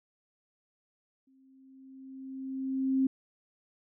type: tone with exponential growth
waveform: sine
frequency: 265.4 Hz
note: C4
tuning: 25 cents sharp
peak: -22 dBFS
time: 1.27-3.07 s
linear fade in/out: 5 ms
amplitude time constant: 390 ms
effects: none